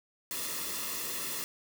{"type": "noise with comb filter", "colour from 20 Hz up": "white", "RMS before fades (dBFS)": -36, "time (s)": [0.31, 1.44], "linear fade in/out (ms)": 0, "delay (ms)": 1.3, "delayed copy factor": -0.65, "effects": []}